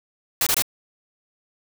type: noise bursts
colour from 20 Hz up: white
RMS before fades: -20 dBFS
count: 3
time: 0.41-0.622 s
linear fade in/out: 2 ms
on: 56 ms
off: 22 ms
effects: none